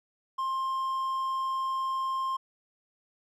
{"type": "tone", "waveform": "triangle", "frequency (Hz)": 1058, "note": "C6", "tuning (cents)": 19, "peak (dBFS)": -26, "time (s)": [0.38, 2.37], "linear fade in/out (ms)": 10, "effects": []}